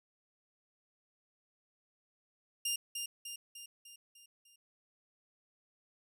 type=tone with echo; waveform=15% pulse; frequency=2805 Hz; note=F7; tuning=7 cents sharp; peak=-25 dBFS; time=2.65-2.76 s; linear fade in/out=5 ms; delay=300 ms; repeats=6; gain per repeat=-5 dB; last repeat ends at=4.56 s; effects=none